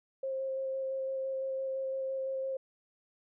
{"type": "tone with vibrato", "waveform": "sine", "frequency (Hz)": 532, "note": "C5", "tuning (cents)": 29, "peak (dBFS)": -32, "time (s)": [0.23, 2.57], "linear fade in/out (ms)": 5, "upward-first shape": "square", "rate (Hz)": 5.9, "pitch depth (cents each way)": 8, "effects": []}